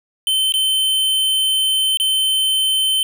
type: tone with dropouts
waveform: square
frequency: 3080 Hz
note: G7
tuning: 31 cents flat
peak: -15 dBFS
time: 0.27-3.03 s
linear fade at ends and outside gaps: 1 ms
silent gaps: 0.522-0.539 / 1.972-1.999 s
effects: none